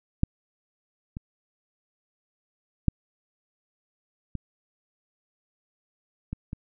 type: clicks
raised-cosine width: 5 ms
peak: -8 / -22 / -7 / -19 / -19 / -21 dBFS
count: 6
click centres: 0.234 / 1.169 / 2.883 / 4.353 / 6.33 / 6.531 s
effects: none